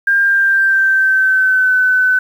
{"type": "tone with pitch glide", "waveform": "sine", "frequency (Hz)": [1600, 1510.2], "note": ["G6", "F#6"], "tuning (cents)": [35, 35], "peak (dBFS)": -9, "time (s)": [0.07, 2.19], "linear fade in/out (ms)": 5, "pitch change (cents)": -100, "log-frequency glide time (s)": [0.22, 1.75], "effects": ["7-bit"]}